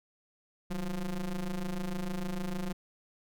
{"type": "ring-modulated tone", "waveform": "square", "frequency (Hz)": 87.7, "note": "F2", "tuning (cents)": 8, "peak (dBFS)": -30, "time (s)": [0.7, 2.73], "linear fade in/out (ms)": 10, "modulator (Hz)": 101, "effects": []}